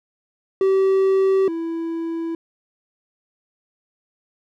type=tone pair in turn; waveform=triangle; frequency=384.7 / 330.6 Hz; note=G4 / E4; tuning=-33 / +5 cents; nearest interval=minor third; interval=262 cents; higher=first; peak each=-12 / -21 dBFS; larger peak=first; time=0.61-1.48 / 1.48-2.35 s; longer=neither; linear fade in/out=2 ms; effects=none